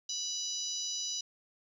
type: harmonic tone with a mistuned harmonic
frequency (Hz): 987.8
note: B5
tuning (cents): 0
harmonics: 3 / 4 / 5 / 6 / 7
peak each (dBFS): -44 / -40 / -40 / -37 / -47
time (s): 0.09-1.21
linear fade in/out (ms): 5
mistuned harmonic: 3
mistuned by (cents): -15
effects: 11-bit